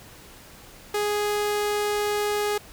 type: tone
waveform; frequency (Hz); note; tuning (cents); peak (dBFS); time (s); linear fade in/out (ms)
sawtooth; 415.3; G#4; 0; -19; 0.94-2.58; 5
effects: pink hiss -47 dBFS RMS until 2.72 s